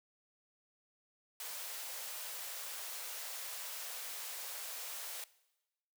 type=high-pass noise; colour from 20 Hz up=white; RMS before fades=-44 dBFS; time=1.4-5.24 s; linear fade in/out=2 ms; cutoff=460 Hz; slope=48 dB/octave; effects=noise-tail reverb RT60 1.0 s tail -20 dB re dry